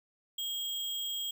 sine tone with sample-and-hold, 3249 Hz, G#7, 39 cents flat, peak -33 dBFS, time 0.38-1.31 s, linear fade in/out 5 ms, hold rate 11025 Hz, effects none

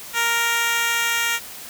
10% pulse tone with high-pass filter sweep, 466.2 Hz, A#4, in tune, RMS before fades -21 dBFS, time 0.13-1.4 s, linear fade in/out 50 ms, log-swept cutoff 1000 to 1600 Hz, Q 0.76, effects white hiss -37 dBFS RMS until 1.69 s

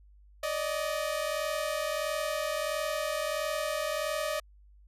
sawtooth tone pair together, 579 / 620.5 Hz, D5 / D#5, -25 / -5 cents, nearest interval minor second, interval 120 cents, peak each -30 / -28 dBFS, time 0.43-4.4 s, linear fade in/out 5 ms, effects added 50 Hz sine -54 dBFS peak until 4.87 s + resampled to 32000 Hz

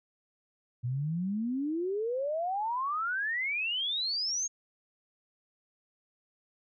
sine exponential sweep, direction up, 117.5 to 6645 Hz, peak -29 dBFS, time 0.83-4.48 s, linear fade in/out 20 ms, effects none

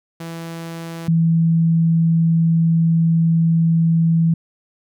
sawtooth / sine tone pair in turn, 165.9 / 164.75 Hz, E3 / E3, +11 / -1 cents, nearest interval unison, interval 12 cents, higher first, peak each -24 / -12 dBFS, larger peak second, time 0.2-1.08 / 1.08-4.34 s, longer second, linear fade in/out 5 ms, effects none

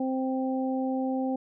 harmonic tone, 261.6 Hz, C4, in tune, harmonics 1 / 2 / 3, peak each -27 / -33 / -35 dBFS, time 0-1.36 s, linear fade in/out 5 ms, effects none

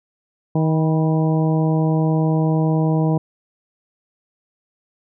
harmonic tone with a mistuned harmonic, 158.2 Hz, D#3, 29 cents sharp, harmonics 1 / 2 / 3 / 4 / 5 / 6, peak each -16 / -22 / -26 / -28 / -30 / -32 dBFS, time 0.55-3.18 s, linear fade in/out 5 ms, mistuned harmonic 6, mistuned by +44 cents, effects none

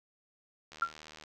click train, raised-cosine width 0.2 ms, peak -31 dBFS, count 41, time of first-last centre 0.72-1.237 s, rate 77.3 Hz
sine tone with exponential decay, 1372 Hz, F6, 31 cents flat, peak -22 dBFS, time 0.82-0.93 s, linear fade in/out 2 ms, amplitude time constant 23 ms
effects none

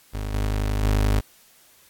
30% pulse tone with level steps, 51.4 Hz, G#1, 17 cents flat, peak -24 / -19 / -15 dBFS, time 0.13-1.21 s, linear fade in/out 20 ms, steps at 0.34 / 0.83 s, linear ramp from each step 5 ms, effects white hiss -55 dBFS RMS until 1.89 s + AAC 64 kbps

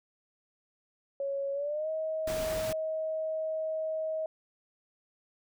sine tone with pitch glide, 554.4 to 633.2 Hz, C#5 to D#5, 0 to +30 cents, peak -30 dBFS, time 1.2-4.26 s, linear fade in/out 2 ms, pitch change +230 cents, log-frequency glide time 1.53-1.89 s
pink noise, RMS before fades -38 dBFS, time 2.27-2.73 s, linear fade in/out 5 ms
effects none

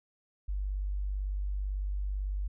sine tone, 49 Hz, G1, in tune, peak -30 dBFS, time 0.48-2.48 s, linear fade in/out 10 ms, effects none

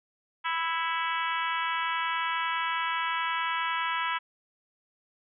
harmonic tone with a mistuned harmonic, 329.6 Hz, E4, in tune, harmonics 3 / 4 / 5 / 6 / 7 / 8 / 9 / 10, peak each -31 / -33 / -35 / -37 / -38 / -39 / -40 / -41 dBFS, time 0.44-4.19 s, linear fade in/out 20 ms, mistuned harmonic 7, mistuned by -34 cents, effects none

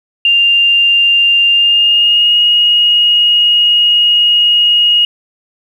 sine tone with pitch glide, 2794 to 2876 Hz, F7 to F#7, 0 to -50 cents, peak -6 dBFS, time 0.25-5.05 s, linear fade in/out 2 ms, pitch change +50 cents, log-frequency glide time 1.49-2.39 s, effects 7-bit

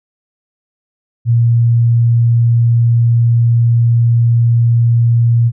sine tone, 117.5 Hz, A#2, 14 cents sharp, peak -7 dBFS, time 1.25-5.52 s, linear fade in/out 50 ms, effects none

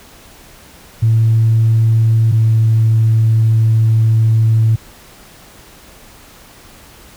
sine tone pair in turn, 112.5 / 111.66 Hz, A2 / A2, +39 / +26 cents, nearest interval unison, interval 13 cents, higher first, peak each -7 dBFS, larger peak neither, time 1.02-2.32 / 2.32-4.76 s, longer second, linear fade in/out 10 ms, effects tanh soft clip ceiling -4 dBFS + pink hiss -41 dBFS RMS until 7.16 s

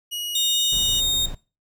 sawtooth tone with pitch glide, 2900 to 2929 Hz, F#7 to F#7, -35 to -18 cents, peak -24 dBFS, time 0.11-1.01 s, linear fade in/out 20 ms, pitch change +17 cents, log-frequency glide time 0.5-0.65 s
30% pulse tone, 3700 Hz, A#7, 14 cents flat, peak -17 dBFS, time 0.35-1.26 s, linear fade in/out 5 ms
brown noise, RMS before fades -33 dBFS, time 0.72-1.35 s, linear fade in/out 5 ms
effects noise-tail reverb RT60 0.3 s tail -20 dB re dry

